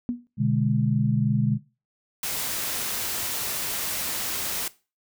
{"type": "tone with exponential decay", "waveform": "sine", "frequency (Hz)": 242.3, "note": "B3", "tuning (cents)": -33, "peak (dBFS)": -20, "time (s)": [0.09, 0.27], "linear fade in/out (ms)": 0, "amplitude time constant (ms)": 37}
{"type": "chord", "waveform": "sine", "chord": "G# diminished", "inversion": "first", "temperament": "equal", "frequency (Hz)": [123.47, 146.83, 207.7], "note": ["B2", "D3", "G#3"], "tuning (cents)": [0, 0, 0], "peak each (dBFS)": -24, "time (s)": [0.37, 1.59], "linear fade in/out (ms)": 50}
{"type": "noise", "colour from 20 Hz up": "white", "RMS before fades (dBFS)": -29, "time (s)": [2.23, 4.68], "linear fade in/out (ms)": 2}
{"effects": ["noise-tail reverb RT60 0.3 s tail -18 dB re dry"]}